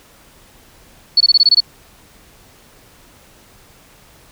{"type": "tone bursts", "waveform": "sine", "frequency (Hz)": 4419, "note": "C#8", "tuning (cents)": -6, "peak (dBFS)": -6, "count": 8, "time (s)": [1.17, 1.604], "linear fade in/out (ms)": 5, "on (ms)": 35, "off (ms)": 22, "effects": ["pink hiss -47 dBFS RMS until 4.31 s"]}